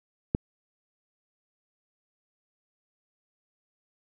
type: click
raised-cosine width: 3 ms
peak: -10 dBFS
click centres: 0.349 s
effects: none